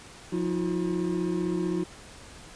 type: tone cluster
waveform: triangle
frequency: 178.2 / 321.8 / 357.5 Hz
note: F3 / E4 / F4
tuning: +35 / -42 / +41 cents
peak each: -28 dBFS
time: 0.32-1.84 s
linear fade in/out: 10 ms
effects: pink hiss -47 dBFS RMS until 2.55 s + resampled to 22050 Hz